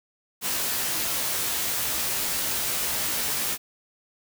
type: noise with comb filter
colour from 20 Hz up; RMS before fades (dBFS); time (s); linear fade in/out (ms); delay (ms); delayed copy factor
white; -27; 0.41-3.58; 50; 16; +0.7
effects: none